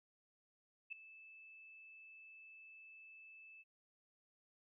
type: tone with ADSR envelope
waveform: sine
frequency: 2626 Hz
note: E7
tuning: 7 cents flat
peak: -40 dBFS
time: 0.9-3.64 s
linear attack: 25 ms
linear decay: 3 ms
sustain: -16 dB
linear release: 32 ms
effects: none